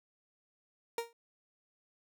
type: tone with exponential decay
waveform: 30% pulse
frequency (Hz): 466.2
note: A#4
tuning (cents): 0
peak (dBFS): -27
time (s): 0.98-1.13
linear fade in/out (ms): 2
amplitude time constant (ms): 32
effects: none